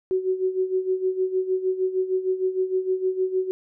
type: tone with tremolo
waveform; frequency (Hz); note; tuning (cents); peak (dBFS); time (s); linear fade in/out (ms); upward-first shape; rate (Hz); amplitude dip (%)
sine; 373.9; F#4; +18; -18; 0.11-3.51; 0; sine; 6.5; 75
effects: none